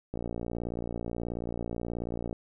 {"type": "click train", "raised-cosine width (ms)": 2, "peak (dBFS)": -21, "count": 129, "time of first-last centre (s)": [0.14, 2.328], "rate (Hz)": 58.5, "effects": []}